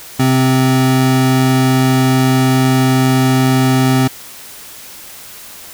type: tone pair together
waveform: square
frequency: 130.81 / 260.4 Hz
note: C3 / C4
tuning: 0 / -8 cents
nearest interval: octave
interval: 1192 cents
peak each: -13 dBFS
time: 0.19-4.08 s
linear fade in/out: 10 ms
effects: white hiss -34 dBFS RMS until 5.73 s